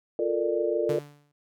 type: chord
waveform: sine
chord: Bb major seventh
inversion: second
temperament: equal with one note detuned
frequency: 349.2 / 440 / 466.2 / 593.5 Hz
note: F4 / A4 / Bb4 / D5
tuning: 0 / 0 / 0 / +18 cents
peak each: -29 dBFS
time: 0.19-0.99 s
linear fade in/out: 2 ms
type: tone with exponential decay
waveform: sawtooth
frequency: 145.7 Hz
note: D3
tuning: 13 cents flat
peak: -26 dBFS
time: 0.89-1.32 s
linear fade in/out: 5 ms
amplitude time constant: 93 ms
effects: none